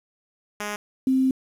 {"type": "tone pair in turn", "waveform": ["5% pulse", "sine"], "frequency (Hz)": [207.7, 262.1], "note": ["G#3", "C4"], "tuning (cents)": [0, 3], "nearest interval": "major third", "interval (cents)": 403, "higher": "second", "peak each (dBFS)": -17, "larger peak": "neither", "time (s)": [[0.6, 0.76], [1.07, 1.31]], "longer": "second", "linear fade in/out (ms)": 2, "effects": ["resampled to 32000 Hz", "8-bit"]}